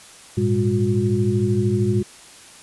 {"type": "tone cluster", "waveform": "sine", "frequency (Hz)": [104.5, 117.6, 201.6, 360.9], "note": ["G#2", "A#2", "G3", "F#4"], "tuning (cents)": [11, 16, 49, -43], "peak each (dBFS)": -22, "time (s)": [0.37, 2.03], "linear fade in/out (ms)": 10, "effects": ["white hiss -44 dBFS RMS until 2.62 s", "resampled to 24000 Hz"]}